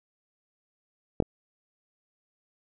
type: clicks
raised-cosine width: 2 ms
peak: -6 / -19 dBFS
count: 2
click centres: 1.202 / 1.224 s
effects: none